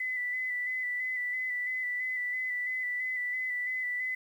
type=tone with vibrato; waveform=sine; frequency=1998 Hz; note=B6; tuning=20 cents sharp; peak=-30 dBFS; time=0-4.15 s; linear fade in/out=5 ms; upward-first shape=square; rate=3 Hz; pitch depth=21 cents each way; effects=10-bit